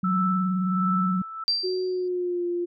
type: tone with vibrato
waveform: sine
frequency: 185 Hz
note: F#3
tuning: in tune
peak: -22 dBFS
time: 0.03-1.22 s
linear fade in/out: 5 ms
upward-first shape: sine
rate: 19 Hz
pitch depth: 49 cents each way
type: tone with tremolo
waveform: sine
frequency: 1318.5 Hz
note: E6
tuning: in tune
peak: -23 dBFS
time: 0.04-1.44 s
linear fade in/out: 5 ms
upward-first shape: sine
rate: 1.4 Hz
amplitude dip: 75%
type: tone with exponential decay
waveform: sine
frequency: 4699 Hz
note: D8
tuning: in tune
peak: -18 dBFS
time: 1.48-2.08 s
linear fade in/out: 0 ms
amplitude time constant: 130 ms
type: tone with pitch glide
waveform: sine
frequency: 370 to 349.2 Hz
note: F#4 to F4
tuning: 0 to 0 cents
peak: -24 dBFS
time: 1.63-2.66 s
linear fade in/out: 20 ms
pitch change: -100 cents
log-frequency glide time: 1.85-2.46 s
effects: none